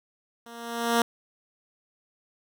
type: tone with level ramp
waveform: 10% pulse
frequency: 233.6 Hz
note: A#3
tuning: 4 cents sharp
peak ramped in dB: -36 to -10 dBFS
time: 0.46-1.02 s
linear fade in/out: 2 ms
effects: none